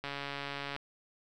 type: click train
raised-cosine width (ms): 0.3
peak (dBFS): -22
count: 103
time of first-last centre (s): 0.04-0.763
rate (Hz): 141
effects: none